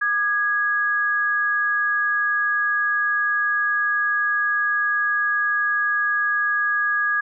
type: tone pair together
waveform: sine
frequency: 1209.1 / 1661.2 Hz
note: D#6 / G#6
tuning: -50 / 0 cents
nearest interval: perfect fourth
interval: 550 cents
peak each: -25 / -19 dBFS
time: 0.01-7.21 s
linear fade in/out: 10 ms
effects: none